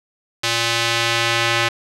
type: tone with band-pass filter sweep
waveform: square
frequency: 116.54 Hz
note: A#2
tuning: in tune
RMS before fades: -19 dBFS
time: 0.43-1.69 s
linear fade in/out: 10 ms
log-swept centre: 3900 to 2500 Hz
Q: 1
effects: resampled to 32000 Hz + 7-bit